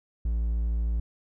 triangle tone, 56.8 Hz, A#1, 44 cents flat, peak -22 dBFS, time 0.25-1 s, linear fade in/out 5 ms, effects none

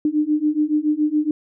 sine beating tone pair, 298.5 / 305.6 Hz, D4 / D#4, +28 / -31 cents, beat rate 7.1 Hz, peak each -20 / -19 dBFS, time 0.05-1.31 s, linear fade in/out 2 ms, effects none

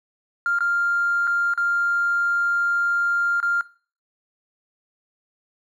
triangle tone with dropouts, 1396.9 Hz, F6, in tune, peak -15 dBFS, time 0.46-3.61 s, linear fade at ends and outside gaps 1 ms, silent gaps 0.587-0.606 / 1.271-1.275 / 1.537-1.576 / 3.402-3.428 s, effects noise-tail reverb RT60 0.4 s tail -22 dB re dry + tanh soft clip ceiling -16 dBFS

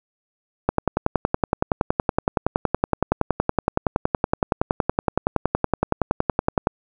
click train, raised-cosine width 1 ms, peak -3 dBFS, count 65, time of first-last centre 0.69-6.671 s, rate 10.7 Hz, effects none

